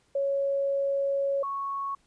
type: tone pair in turn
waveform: sine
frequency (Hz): 554.4 / 1106.2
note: C#5 / C#6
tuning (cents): 0 / -4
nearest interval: octave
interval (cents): 1196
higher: second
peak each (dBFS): -24 / -29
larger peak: first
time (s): 0.15-1.43 / 1.43-1.95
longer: first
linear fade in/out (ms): 5
effects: pink hiss -67 dBFS RMS until 2.06 s + resampled to 22050 Hz